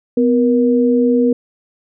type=tone pair together; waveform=sine; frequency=250.8 / 474.2 Hz; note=B3 / A#4; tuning=+27 / +30 cents; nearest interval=major seventh; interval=1103 cents; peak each=-12 / -14 dBFS; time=0.17-1.33 s; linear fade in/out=5 ms; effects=none